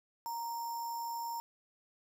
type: tone with sample-and-hold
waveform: sine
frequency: 932.3 Hz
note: A#5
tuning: in tune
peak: -36 dBFS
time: 0.26-1.4 s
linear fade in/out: 0 ms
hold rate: 6300 Hz
effects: none